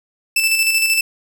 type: tone with tremolo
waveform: sawtooth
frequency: 2645 Hz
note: E7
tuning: 5 cents sharp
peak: -9 dBFS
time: 0.36-1.01 s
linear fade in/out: 5 ms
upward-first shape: square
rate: 13 Hz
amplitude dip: 40%
effects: none